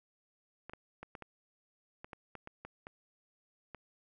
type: clicks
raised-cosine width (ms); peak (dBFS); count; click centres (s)
0.5; -30; 12; 0.696 / 0.735 / 1.03 / 1.152 / 1.223 / 2.045 / 2.132 / 2.353 / 2.474 / 2.65 / 2.869 / 3.747
effects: none

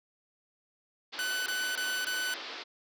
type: band-pass noise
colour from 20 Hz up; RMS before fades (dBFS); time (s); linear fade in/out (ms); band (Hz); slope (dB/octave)
white; -42; 1.12-2.64; 20; 250 to 4900; 48
type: tone bursts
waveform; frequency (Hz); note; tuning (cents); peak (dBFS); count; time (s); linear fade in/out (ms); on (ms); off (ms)
sawtooth; 1501; F#6; +24; -27; 4; 1.19-2.339; 0; 270; 23
effects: none

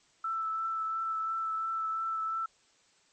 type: tone with vibrato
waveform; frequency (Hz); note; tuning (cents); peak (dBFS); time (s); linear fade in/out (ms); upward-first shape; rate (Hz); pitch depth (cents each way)
sine; 1322; E6; +5; -30; 0.24-2.46; 5; triangle; 2.9; 16
effects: white hiss -66 dBFS RMS until 3.12 s + MP3 32 kbps

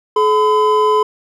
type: tone pair together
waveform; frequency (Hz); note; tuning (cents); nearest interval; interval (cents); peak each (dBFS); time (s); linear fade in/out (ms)
triangle; 427.2 / 1011.7; G#4 / B5; +49 / +41; octave + minor third; 1492; -11; 0.16-1.03; 5
effects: none

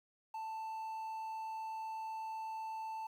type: tone with quantisation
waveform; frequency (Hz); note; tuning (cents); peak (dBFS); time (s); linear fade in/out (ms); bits
triangle; 884; A5; +8; -38; 0.34-3.07; 5; 11
effects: none

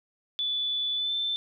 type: tone with pitch glide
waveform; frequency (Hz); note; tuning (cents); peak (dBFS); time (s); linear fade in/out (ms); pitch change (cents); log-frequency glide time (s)
sine; 3470 to 3541; A7 to A7; -25 to +10; -26; 0.39-1.36; 0; +35; 0.95-1.13
effects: none

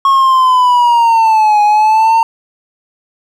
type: linear two-way sweep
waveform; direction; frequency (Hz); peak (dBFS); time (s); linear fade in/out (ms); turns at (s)
triangle; down then up; 1096 to 830.6 to 914; -4; 0.05-2.23; 2; 1.62
effects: none

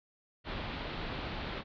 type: low-pass noise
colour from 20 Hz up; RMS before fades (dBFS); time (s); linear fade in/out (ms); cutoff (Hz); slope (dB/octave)
pink; -39; 0.44-1.64; 50; 4200; 48
effects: none

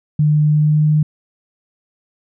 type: tone with pitch glide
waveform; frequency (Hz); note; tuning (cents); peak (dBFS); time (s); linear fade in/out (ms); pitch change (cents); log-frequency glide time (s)
sine; 150.7 to 152.36; D3 to D#3; +45 to -36; -10; 0.19-1.03; 5; +19; 0.48-0.86
effects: none

